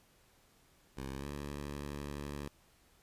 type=tone with pitch glide; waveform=10% pulse; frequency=67.1 to 71.92 Hz; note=C2 to D2; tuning=+44 to -36 cents; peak=-32 dBFS; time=0.97-2.48 s; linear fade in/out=5 ms; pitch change=+120 cents; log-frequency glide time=1.14-1.28 s; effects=pink hiss -67 dBFS RMS until 3.02 s + resampled to 32000 Hz